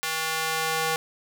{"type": "tone with high-pass filter sweep", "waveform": "square", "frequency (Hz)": 160, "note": "D#3", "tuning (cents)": 49, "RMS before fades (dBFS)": -27, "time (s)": [0.03, 0.96], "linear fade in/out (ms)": 0, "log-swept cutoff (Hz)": [1400, 650], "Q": 0.73, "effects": []}